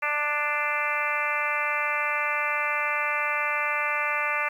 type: harmonic tone with a mistuned harmonic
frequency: 295.7 Hz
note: D4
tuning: 12 cents sharp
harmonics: 2 / 3 / 4 / 5 / 6 / 7 / 8 / 9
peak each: -35 / -34 / -30 / -33 / -33 / -30 / -31 / -34 dBFS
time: 0.02-4.49 s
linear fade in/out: 10 ms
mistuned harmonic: 6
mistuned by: -18 cents
effects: 9-bit